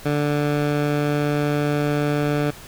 15% pulse tone with low-pass filter, 146.8 Hz, D3, in tune, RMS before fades -21 dBFS, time 0.05-2.51 s, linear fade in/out 10 ms, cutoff 3500 Hz, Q 0.55, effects pink hiss -41 dBFS RMS until 2.67 s

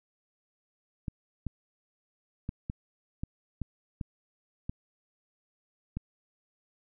clicks, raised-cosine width 5 ms, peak -21 dBFS, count 9, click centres 1.082 / 1.467 / 2.491 / 2.699 / 3.235 / 3.617 / 4.012 / 4.695 / 5.97 s, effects none

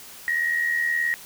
sine tone with amplitude modulation, 1890 Hz, A#6, 23 cents sharp, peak -18 dBFS, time 0.28-1.14 s, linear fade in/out 0 ms, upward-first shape sine, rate 79.3 Hz, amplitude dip 60%, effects white hiss -43 dBFS RMS until 1.25 s

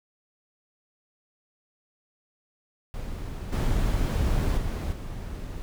brown noise with level steps, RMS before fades -34 / -24 / -29 / -35 dBFS, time 2.94-5.62 s, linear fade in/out 0 ms, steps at 3.52 / 4.57 / 4.92 s, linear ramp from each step 10 ms, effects none

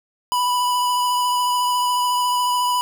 square tone with vibrato, 987.8 Hz, B5, in tune, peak -18 dBFS, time 0.32-2.81 s, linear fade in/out 0 ms, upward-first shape triangle, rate 14 Hz, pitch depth 17 cents each way, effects none

